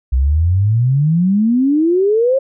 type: exponential sweep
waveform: sine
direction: up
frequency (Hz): 61.5 to 550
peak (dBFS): -10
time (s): 0.12-2.39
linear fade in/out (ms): 10
effects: none